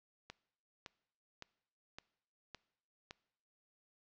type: click train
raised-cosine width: 0.2 ms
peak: -29 dBFS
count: 6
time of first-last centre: 0.3-3.109 s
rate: 1.78 Hz
effects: noise-tail reverb RT60 0.8 s tail -22 dB re dry + low-pass 6000 Hz 12 dB/octave